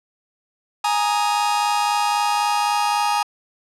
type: chord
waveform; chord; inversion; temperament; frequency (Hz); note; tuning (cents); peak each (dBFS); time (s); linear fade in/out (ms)
45% pulse; Ab suspended second; none; just; 830.6 / 934.4 / 1245.9; Ab5 / Bb5 / Eb6; 0 / +4 / +2; -20 / -23 / -25; 0.84-3.23; 5
effects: low-pass 9000 Hz 12 dB/octave